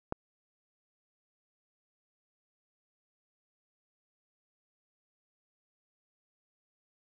click, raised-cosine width 1 ms, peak -18 dBFS, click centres 0.124 s, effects none

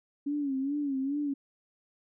sine tone with vibrato, 279 Hz, C#4, 11 cents sharp, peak -28 dBFS, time 0.26-1.34 s, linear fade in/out 10 ms, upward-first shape sine, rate 2.4 Hz, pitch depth 94 cents each way, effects none

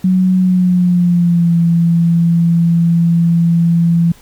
sine tone with pitch glide, 185 to 168.67 Hz, F#3 to E3, 0 to +40 cents, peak -8 dBFS, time 0.04-4.12 s, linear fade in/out 5 ms, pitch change -160 cents, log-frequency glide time 0.38-1.56 s, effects pink hiss -44 dBFS RMS until 4.21 s

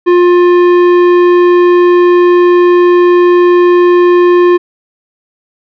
sine tone with tanh clipping, 353.5 Hz, F4, 21 cents sharp, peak -5 dBFS, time 0.06-4.58 s, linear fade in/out 20 ms, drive 13 dB, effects none

